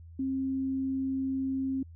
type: tone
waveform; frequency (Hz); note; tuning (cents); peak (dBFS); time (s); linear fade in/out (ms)
sine; 266.4; C4; +31; -28; 0.19-1.83; 5
effects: added 83 Hz sine -46 dBFS peak until 1.95 s